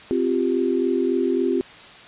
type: chord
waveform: sine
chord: C suspended fourth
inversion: none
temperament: just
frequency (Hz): 261.6 / 348.8 / 392.4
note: C4 / F4 / G4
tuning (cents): 0 / -2 / +2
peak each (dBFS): -23 / -22 / -23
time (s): 0.11-1.61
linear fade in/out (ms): 0
effects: white hiss -43 dBFS RMS until 2.07 s + resampled to 8000 Hz